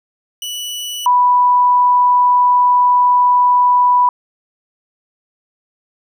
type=tone pair in turn; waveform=sawtooth / sine; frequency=2956 / 986.4 Hz; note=F#7 / B5; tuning=-2 / -2 cents; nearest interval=octave + perfect fifth; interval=1900 cents; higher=first; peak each=-19 / -8 dBFS; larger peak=second; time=0.42-1.06 / 1.06-4.09 s; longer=second; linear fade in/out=2 ms; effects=none